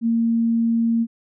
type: tone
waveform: sine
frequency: 230 Hz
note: A#3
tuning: 23 cents flat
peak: -16 dBFS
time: 0.01-1.07 s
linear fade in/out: 50 ms
effects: none